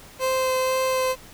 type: tone with vibrato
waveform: 30% pulse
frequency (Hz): 519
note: C5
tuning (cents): -14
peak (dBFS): -18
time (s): 0.19-1.16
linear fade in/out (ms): 50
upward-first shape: sine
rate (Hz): 2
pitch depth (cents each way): 9
effects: pink hiss -46 dBFS RMS until 1.33 s